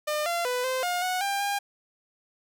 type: tone with pitch steps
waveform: sawtooth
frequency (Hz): 603 / 687 / 497.4 / 517 / 713 / 735 / 797 / 806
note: D5 / F5 / B4 / C5 / F5 / F#5 / G5 / G5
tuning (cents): +46 / -29 / +12 / -21 / +36 / -12 / +28 / +48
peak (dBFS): -22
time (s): 0.07-1.59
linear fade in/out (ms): 10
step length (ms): 190
effects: none